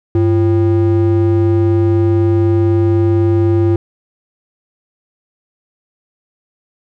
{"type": "ring-modulated tone", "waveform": "triangle", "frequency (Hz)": 220, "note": "A3", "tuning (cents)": 0, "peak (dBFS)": -4, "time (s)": [0.15, 3.76], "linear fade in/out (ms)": 2, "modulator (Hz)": 121, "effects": []}